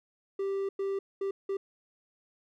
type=tone bursts at uneven times; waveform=triangle; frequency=392 Hz; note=G4; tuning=in tune; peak=-27 dBFS; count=4; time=0.39-0.69 / 0.79-0.99 / 1.21-1.31 / 1.49-1.57 s; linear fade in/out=5 ms; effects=none